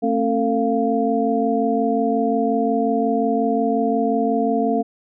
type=tone cluster; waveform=sine; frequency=223.7 / 269.3 / 449.4 / 695 Hz; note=A3 / C#4 / A4 / F5; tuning=+29 / -50 / +37 / -9 cents; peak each=-22 dBFS; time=0.02-4.83 s; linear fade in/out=20 ms; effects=none